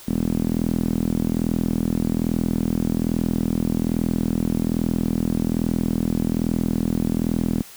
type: tone with band-pass filter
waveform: sawtooth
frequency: 41.2 Hz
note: E1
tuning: in tune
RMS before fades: -22 dBFS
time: 0.07-7.63 s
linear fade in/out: 20 ms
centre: 230 Hz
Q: 3
effects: white hiss -43 dBFS RMS until 7.76 s